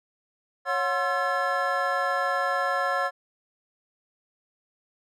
triangle tone cluster, 553 / 726 / 1058 / 1346 / 1719 Hz, C#5 / F#5 / C6 / E6 / A6, -4 / -33 / +19 / +36 / -41 cents, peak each -28 dBFS, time 0.65-3.11 s, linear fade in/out 50 ms, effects none

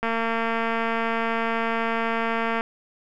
click train, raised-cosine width 0.5 ms, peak -11 dBFS, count 589, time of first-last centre 0.03-2.609 s, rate 228 Hz, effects none

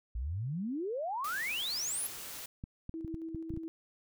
sine exponential sweep, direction up, 53.3 to 11620 Hz, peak -33 dBFS, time 0.15-2.07 s, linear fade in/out 5 ms
white noise, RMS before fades -44 dBFS, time 1.24-2.46 s, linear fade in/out 5 ms
clicks, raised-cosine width 5 ms, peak -28 dBFS, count 8, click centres 2.639 / 2.894 / 3.047 / 3.143 / 3.347 / 3.505 / 3.539 / 3.574 s
sine tone with tremolo, 325.3 Hz, E4, 23 cents flat, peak -37 dBFS, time 2.94-3.68 s, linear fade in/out 0 ms, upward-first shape square, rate 7.2 Hz, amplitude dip 30%
effects none

